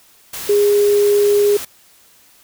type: tone in noise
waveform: sine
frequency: 410 Hz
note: G#4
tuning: 22 cents flat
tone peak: -10 dBFS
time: 0.49-1.57 s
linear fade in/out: 5 ms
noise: white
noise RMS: -28 dBFS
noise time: 0.33-1.65 s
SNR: +15 dB
effects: white hiss -50 dBFS RMS until 2.43 s

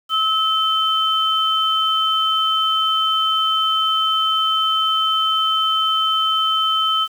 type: tone pair together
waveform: sine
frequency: 1294 / 3078 Hz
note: E6 / G7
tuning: -32 / -32 cents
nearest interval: octave + minor third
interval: 1500 cents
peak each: -18 dBFS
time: 0.09-7.08 s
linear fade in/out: 50 ms
effects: 7-bit

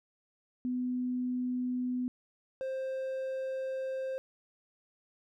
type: tone pair in turn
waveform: sine / triangle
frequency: 250 / 527 Hz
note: B3 / C5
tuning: +21 / +12 cents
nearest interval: octave + minor second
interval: 1291 cents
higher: second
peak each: -30 / -31 dBFS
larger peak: first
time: 0.65-2.08 / 2.61-4.18 s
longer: second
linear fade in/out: 0 ms
effects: none

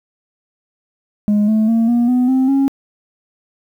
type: tone with pitch steps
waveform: sine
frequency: 207.9 / 217.6 / 227.8 / 238.4 / 249.5 / 261.2 / 273.4 Hz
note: G#3 / A3 / A#3 / A#3 / B3 / C4 / C#4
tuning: +2 / -19 / -40 / +39 / +18 / -3 / -24 cents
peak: -8 dBFS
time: 1.28-2.68 s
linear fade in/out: 0 ms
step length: 200 ms
effects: tanh soft clip ceiling -10 dBFS + 8-bit

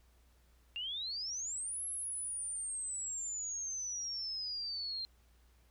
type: exponential two-way sweep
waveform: sine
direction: up then down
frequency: 2752 to 11175 to 4147 Hz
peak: -37 dBFS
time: 0.76-5.05 s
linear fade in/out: 0 ms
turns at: 1.84 s
effects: added 60 Hz sine -64 dBFS peak until 5.7 s + pink hiss -72 dBFS RMS until 5.7 s

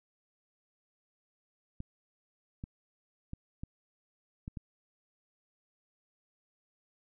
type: clicks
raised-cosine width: 5 ms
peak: -27 dBFS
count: 6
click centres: 1.804 / 2.639 / 3.334 / 3.635 / 4.479 / 4.572 s
effects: none

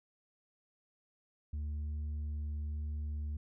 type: tone with tanh clipping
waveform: triangle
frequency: 74.9 Hz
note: D2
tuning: 35 cents sharp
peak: -36 dBFS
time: 1.53-3.37 s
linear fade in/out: 5 ms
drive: 8 dB
effects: none

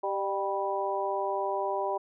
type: harmonic tone with a mistuned harmonic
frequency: 195.9 Hz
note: G3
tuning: 1 cent flat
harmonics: 2 / 3 / 4 / 5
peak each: -33 / -33 / -33 / -33 dBFS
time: 0.03-1.98 s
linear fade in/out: 10 ms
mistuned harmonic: 3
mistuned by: +35 cents
effects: none

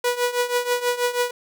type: tone with tremolo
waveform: sawtooth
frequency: 488.6 Hz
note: B4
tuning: 19 cents flat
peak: -13 dBFS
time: 0.04-1.31 s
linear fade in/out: 5 ms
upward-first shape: triangle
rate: 6.2 Hz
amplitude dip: 85%
effects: none

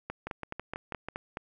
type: two click trains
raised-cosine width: 0.5 ms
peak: -21 / -20 dBFS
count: 6 / 7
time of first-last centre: 0.27-1.086 / 0.1-1.371 s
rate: 6.13 / 4.72 Hz
effects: none

